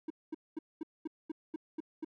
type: tone bursts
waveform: triangle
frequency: 315.7 Hz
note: D#4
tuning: 25 cents sharp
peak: -33 dBFS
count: 9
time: 0.08-2.047 s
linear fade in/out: 5 ms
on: 23 ms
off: 220 ms
effects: none